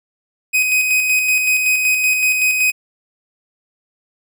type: tone with tremolo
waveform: 45% pulse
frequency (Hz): 2511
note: D#7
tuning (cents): +15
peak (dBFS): -12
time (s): 0.53-2.72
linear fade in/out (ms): 20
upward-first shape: square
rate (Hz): 5.3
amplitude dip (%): 35
effects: none